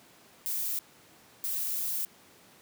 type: noise bursts at uneven times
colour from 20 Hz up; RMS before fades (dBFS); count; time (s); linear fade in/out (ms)
violet; -32; 2; 0.46-0.79 / 1.44-2.05; 0
effects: pink hiss -57 dBFS RMS until 2.61 s + high-pass 150 Hz 12 dB/octave